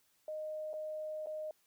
sine tone with dropouts, 618 Hz, D#5, 12 cents flat, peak -38 dBFS, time 0.28-1.51 s, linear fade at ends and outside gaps 2 ms, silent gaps 0.732-0.738 / 1.261-1.269 s, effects white hiss -73 dBFS RMS until 1.66 s

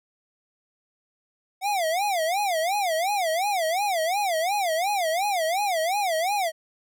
square tone with vibrato, 725 Hz, F#5, 35 cents flat, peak -23 dBFS, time 1.61-6.52 s, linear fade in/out 50 ms, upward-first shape sine, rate 2.8 Hz, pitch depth 240 cents each way, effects none

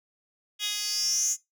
10% pulse tone with high-pass filter sweep, 415.3 Hz, G#4, in tune, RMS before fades -28 dBFS, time 0.59-1.37 s, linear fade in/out 50 ms, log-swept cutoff 3500 to 7000 Hz, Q 8.8, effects noise-tail reverb RT60 0.2 s tail -21 dB re dry

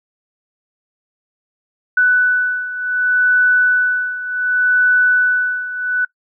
sine beating tone pair, 1490 / 1490.67 Hz, F#6 / F#6, +12 / +12 cents, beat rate 0.67 Hz, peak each -13 / -17 dBFS, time 1.97-6.05 s, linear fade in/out 5 ms, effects noise-tail reverb RT60 0.1 s tail -23 dB re dry

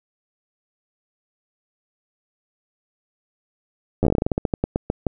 slowing click train, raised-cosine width 2 ms, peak -6 dBFS, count 19, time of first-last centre 4.03-5.067 s, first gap 10 ms, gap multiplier 1.18, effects none

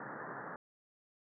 white band-pass noise, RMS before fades -45 dBFS, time 0-0.56 s, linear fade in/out 2 ms, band 120 to 1800 Hz, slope 96 dB/octave, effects none

